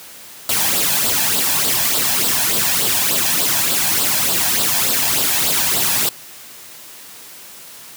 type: noise with flanger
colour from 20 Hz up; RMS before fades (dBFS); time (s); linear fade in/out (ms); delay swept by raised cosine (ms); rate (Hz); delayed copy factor
white; -17; 0.49-6.09; 2; 0.23 to 1.23; 3.4; +0.6
effects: white hiss -38 dBFS RMS until 7.96 s + high-pass 100 Hz 12 dB/octave